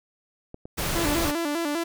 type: clicks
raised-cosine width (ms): 2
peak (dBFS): -25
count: 5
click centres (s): 0.544 / 0.655 / 0.791 / 0.827 / 0.913
type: noise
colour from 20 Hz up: pink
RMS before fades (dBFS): -27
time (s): 0.77-1.32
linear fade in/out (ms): 20
type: tone with vibrato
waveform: sawtooth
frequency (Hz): 313.6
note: D#4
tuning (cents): +14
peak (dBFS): -21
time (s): 0.95-1.84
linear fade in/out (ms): 10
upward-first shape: square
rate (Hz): 5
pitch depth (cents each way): 120
effects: none